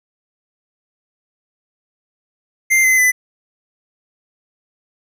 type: tone with pitch steps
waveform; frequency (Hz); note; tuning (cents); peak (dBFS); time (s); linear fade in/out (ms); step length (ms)
square; 2093 / 2049 / 2005; C7 / C7 / B6; 0 / -37 / +26; -11; 2.7-3.12; 20; 140
effects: none